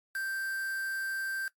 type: tone with quantisation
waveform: triangle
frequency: 1568 Hz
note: G6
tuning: in tune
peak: -30 dBFS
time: 0.15-1.48 s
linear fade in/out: 2 ms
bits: 7
effects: noise-tail reverb RT60 0.1 s tail -18 dB re dry + MP3 96 kbps